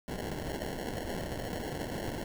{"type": "noise with sample-and-hold", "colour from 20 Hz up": "white", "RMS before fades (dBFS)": -37, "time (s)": [0.08, 2.24], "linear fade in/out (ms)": 0, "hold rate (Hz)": 1225, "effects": []}